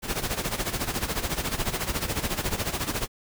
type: noise with tremolo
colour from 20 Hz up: pink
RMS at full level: -26 dBFS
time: 0.02-3.08 s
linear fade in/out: 50 ms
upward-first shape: sine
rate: 14 Hz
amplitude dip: 75%
effects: none